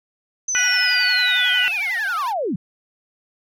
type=linear sweep; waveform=sine; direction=down; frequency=6180 to 144.3 Hz; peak=-20 dBFS; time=0.48-2.56 s; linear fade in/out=5 ms
type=tone with vibrato; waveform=10% pulse; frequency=798 Hz; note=G5; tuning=31 cents sharp; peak=-24 dBFS; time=0.54-2.34 s; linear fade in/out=50 ms; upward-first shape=triangle; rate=11 Hz; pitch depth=260 cents each way
type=harmonic tone; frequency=493.9 Hz; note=B4; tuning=in tune; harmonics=3 / 4 / 5 / 6; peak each=-20 / -22 / -24 / -26 dBFS; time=0.55-1.68 s; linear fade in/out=0 ms
effects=none